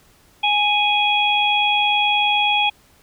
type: harmonic tone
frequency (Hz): 830.6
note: G#5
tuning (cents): 0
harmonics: 1 / 3 / 4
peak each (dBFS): -19 / -19 / -20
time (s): 0.43-2.7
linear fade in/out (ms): 10
effects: pink hiss -54 dBFS RMS until 3.02 s